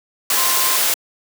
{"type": "tone in noise", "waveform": "sine", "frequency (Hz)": 1046.5, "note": "C6", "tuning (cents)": 0, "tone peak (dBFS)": -24, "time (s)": [0.37, 0.76], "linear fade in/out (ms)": 2, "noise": "white", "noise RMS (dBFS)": -17, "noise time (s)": [0.3, 0.94], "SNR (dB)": -10, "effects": ["high-pass 400 Hz 12 dB/octave"]}